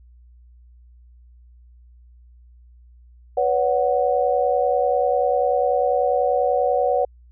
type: chord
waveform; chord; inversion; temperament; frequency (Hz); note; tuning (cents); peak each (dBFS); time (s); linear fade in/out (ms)
sine; B suspended second; none; equal with one note detuned; 493.9 / 564.1 / 740; B4 / C#5 / F#5; 0 / +30 / 0; -21; 3.37-7.05; 5
effects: added 60 Hz sine -46 dBFS peak until 7.31 s